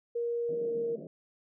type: tone with pitch glide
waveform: sine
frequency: 471.7 to 465.7 Hz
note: A#4 to A#4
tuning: +20 to -2 cents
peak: -29 dBFS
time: 0.15-0.96 s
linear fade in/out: 10 ms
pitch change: -22 cents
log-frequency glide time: 0.56-0.69 s
type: band-pass noise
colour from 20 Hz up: pink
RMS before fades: -45 dBFS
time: 0.49-1.07 s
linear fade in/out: 2 ms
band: 150 to 640 Hz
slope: 96 dB/octave
effects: none